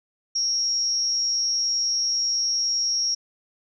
sine tone with amplitude modulation, 5590 Hz, F8, 1 cent sharp, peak -18 dBFS, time 0.35-3.15 s, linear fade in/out 10 ms, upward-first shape sine, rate 261 Hz, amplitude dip 60%, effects none

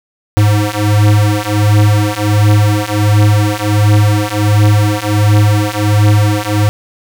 square beating tone pair, 103.83 / 105.23 Hz, G#2 / G#2, 0 / +23 cents, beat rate 1.4 Hz, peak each -12 / -11 dBFS, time 0.37-6.69 s, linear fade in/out 0 ms, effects none

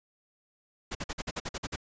pink noise bursts, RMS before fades -34 dBFS, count 10, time 0.91-1.761 s, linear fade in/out 10 ms, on 41 ms, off 49 ms, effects resampled to 16000 Hz

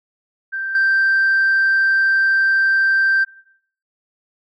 sine tone with level steps, 1568 Hz, G6, in tune, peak -21 / -11 dBFS, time 0.52-3.25 s, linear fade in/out 20 ms, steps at 0.75 s, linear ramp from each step 2 ms, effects noise-tail reverb RT60 0.6 s tail -19 dB re dry + tanh soft clip ceiling -10 dBFS

